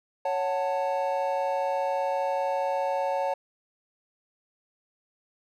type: chord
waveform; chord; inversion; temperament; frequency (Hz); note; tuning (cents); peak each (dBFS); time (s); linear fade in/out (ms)
triangle; F# minor; second; just; 555 / 740 / 888; C#5 / F#5 / A5; +2 / 0 / +16; -26 / -29 / -28; 0.25-3.34; 5
effects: none